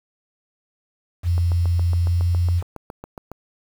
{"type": "tone with pitch glide", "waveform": "sine", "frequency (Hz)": [86.5, 87.25], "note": ["F2", "F2"], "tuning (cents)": [-16, -1], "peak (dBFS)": -16, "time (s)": [1.23, 2.63], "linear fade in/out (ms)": 50, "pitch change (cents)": 15, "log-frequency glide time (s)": [2.04, 2.22]}
{"type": "click train", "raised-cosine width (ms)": 1, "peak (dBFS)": -20, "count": 15, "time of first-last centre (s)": [1.38, 3.316], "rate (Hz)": 7.23}
{"effects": ["7-bit"]}